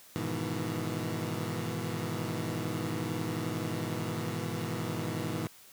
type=chord; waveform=20% pulse; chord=E major seventh; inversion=first; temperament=equal with one note detuned; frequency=103.83 / 123.47 / 155.56 / 166.73 Hz; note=G#2 / B2 / D#3 / E3; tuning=0 / 0 / 0 / +20 cents; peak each=-33 dBFS; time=0.16-5.47 s; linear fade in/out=0 ms; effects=white hiss -55 dBFS RMS until 5.72 s + high-pass 60 Hz 12 dB/octave